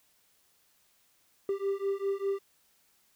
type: beating tone pair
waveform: triangle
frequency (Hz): 392 / 397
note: G4 / G4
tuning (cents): 0 / +22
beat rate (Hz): 5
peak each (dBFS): -30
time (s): 1.49-2.39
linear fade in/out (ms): 2
effects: white hiss -68 dBFS RMS until 3.15 s